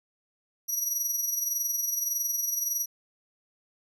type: tone with amplitude modulation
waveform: 25% pulse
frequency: 5800 Hz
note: F#8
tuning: 35 cents flat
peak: -20 dBFS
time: 0.68-2.86 s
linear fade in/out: 20 ms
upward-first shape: sine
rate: 21.7 Hz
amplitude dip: 55%
effects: none